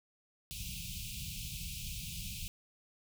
pink band-stop noise, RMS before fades -42 dBFS, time 0.51-2.48 s, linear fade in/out 0 ms, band 200 to 2400 Hz, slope 96 dB/octave, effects none

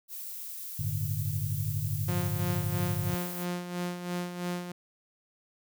violet noise, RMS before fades -40 dBFS, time 0.08-3.47 s, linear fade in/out 50 ms
sine chord, G suspended second, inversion none, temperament just, 98 / 110.25 / 147 Hz, G2 / A2 / D3, 0 / +4 / +2 cents, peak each -33 / -34 / -33 dBFS, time 0.79-3.15 s, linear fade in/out 5 ms
sawtooth tone with tremolo, 177 Hz, F3, 23 cents sharp, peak -26 dBFS, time 2.08-4.72 s, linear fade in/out 5 ms, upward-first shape sine, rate 3 Hz, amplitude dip 60%
effects none

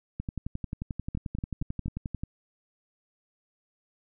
two click trains, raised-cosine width 5 ms, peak -20 / -20 dBFS, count 4 / 24, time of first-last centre 1.15-1.859 / 0.2-2.235 s, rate 4.23 / 11.3 Hz, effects none

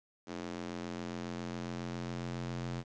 square tone with high-pass filter sweep, 43.65 Hz, F1, in tune, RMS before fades -40 dBFS, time 0.26-2.84 s, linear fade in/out 50 ms, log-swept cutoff 270 to 130 Hz, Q 1.4, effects resampled to 16000 Hz + 10-bit

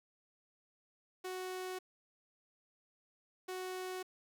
sawtooth tone pair in turn, 370 / 370 Hz, F#4 / F#4, 0 / 0 cents, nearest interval unison, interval 0 cents, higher neither, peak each -36 / -36 dBFS, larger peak neither, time 1.24-1.79 / 3.48-4.03 s, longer neither, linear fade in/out 10 ms, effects 11-bit

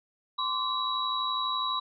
sine tone cluster, 1040 / 1152 / 3896 Hz, C6 / D6 / B7, -11 / -34 / -24 cents, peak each -31 / -33 / -31 dBFS, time 0.38-1.8 s, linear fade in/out 10 ms, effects none

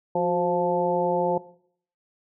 harmonic tone with a mistuned harmonic, 175.1 Hz, F3, 5 cents sharp, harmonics 1 / 2 / 3 / 4 / 5, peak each -30 / -28 / -25 / -30 / -27 dBFS, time 0.15-1.38 s, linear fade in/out 5 ms, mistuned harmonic 2, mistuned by +60 cents, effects noise-tail reverb RT60 0.6 s tail -18 dB re dry

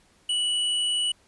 sine tone with tanh clipping, 2948 Hz, F#7, 7 cents flat, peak -24 dBFS, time 0.29-1.12 s, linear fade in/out 5 ms, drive 17 dB, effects pink hiss -61 dBFS RMS until 1.27 s + resampled to 24000 Hz

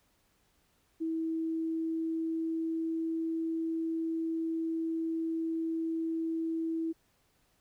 sine tone with pitch glide, 324.1 to 326.2 Hz, E4 to E4, -29 to -18 cents, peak -30 dBFS, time 1-6.93 s, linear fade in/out 20 ms, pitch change +11 cents, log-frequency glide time 1.34-3.33 s, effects pink hiss -71 dBFS RMS until 7.6 s

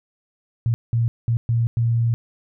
sine tone bursts at uneven times, 116.54 Hz, A#2, in tune, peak -16 dBFS, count 5, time 0.66-0.74 / 0.93-1.08 / 1.28-1.37 / 1.49-1.67 / 1.77-2.14 s, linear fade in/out 0 ms, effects none

